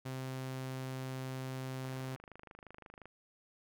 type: tone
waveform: sawtooth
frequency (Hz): 130.81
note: C3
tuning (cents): 0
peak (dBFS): -35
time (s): 0.05-2.16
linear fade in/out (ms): 10
type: click train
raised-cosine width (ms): 0.5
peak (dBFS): -36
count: 32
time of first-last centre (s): 1.85-3.056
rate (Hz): 25.7
effects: none